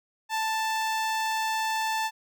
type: tone with notch filter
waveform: sawtooth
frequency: 882 Hz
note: A5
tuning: 4 cents sharp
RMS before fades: -28 dBFS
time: 0.29-2.11 s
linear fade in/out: 50 ms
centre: 11000 Hz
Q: 1.6
effects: none